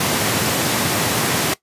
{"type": "high-pass noise", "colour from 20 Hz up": "pink", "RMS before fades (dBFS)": -19, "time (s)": [0, 1.54], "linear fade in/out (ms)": 5, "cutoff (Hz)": 110, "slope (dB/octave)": 24, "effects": ["noise-tail reverb RT60 0.1 s tail -18 dB re dry", "resampled to 32000 Hz"]}